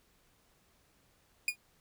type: tone with exponential decay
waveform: 40% pulse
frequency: 2444 Hz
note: D#7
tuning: 32 cents flat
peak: -24 dBFS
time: 1.48-1.56 s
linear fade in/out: 2 ms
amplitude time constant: 17 ms
effects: pink hiss -69 dBFS RMS until 1.8 s